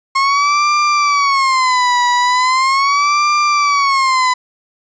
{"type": "tone with vibrato", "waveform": "35% pulse", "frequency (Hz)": 1077, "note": "C6", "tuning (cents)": 50, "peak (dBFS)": -9, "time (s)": [0.15, 4.34], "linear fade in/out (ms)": 10, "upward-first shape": "sine", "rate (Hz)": 0.39, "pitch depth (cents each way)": 170, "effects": ["resampled to 16000 Hz", "8-bit"]}